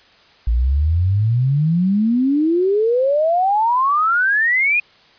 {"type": "exponential sweep", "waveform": "sine", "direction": "up", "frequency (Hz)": [55, 2499], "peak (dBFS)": -13, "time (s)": [0.47, 4.8], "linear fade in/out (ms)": 5, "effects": ["white hiss -50 dBFS RMS until 5.18 s", "resampled to 11025 Hz"]}